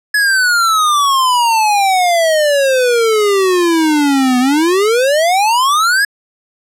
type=exponential two-way sweep; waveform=square; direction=down then up; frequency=1705 to 246.1 to 1705 Hz; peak=-10 dBFS; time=0.14-6.05 s; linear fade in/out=5 ms; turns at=4.39 s; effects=low-pass 12000 Hz 12 dB/octave